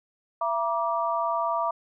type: tone cluster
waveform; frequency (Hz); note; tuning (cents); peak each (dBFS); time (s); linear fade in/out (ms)
sine; 672 / 952 / 1171; E5 / A#5 / D6; +33 / +36 / -5; -28; 0.41-1.71; 5
effects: none